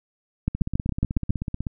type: two click trains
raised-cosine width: 5 ms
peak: -9 / -15 dBFS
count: 7 / 19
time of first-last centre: 0.48-1.305 / 0.55-1.668 s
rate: 7.27 / 16.1 Hz
effects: none